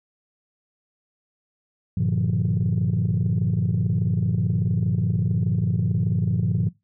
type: chord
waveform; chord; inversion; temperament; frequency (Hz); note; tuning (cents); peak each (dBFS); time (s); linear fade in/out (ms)
sine; G minor seventh; none; equal with one note detuned; 98 / 116.54 / 149.74 / 174.61; G2 / Bb2 / D3 / F3; 0 / 0 / +34 / 0; -24 / -23 / -25 / -23; 1.97-6.69; 5
effects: noise-tail reverb RT60 0.2 s tail -20 dB re dry + tanh soft clip ceiling -14 dBFS